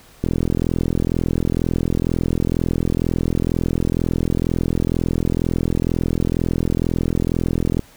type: click train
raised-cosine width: 3 ms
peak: -6 dBFS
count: 319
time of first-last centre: 0.24-7.793 s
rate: 42.1 Hz
effects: pink hiss -48 dBFS RMS until 7.96 s